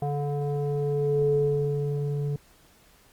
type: tone with low-pass filter sweep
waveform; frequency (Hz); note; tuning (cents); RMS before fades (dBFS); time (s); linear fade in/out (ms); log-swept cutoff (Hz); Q
square; 144.4; D3; -29; -26; 0.02-2.36; 2; 660 to 310; 6.9
effects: pink hiss -58 dBFS RMS until 3.12 s + Opus 32 kbps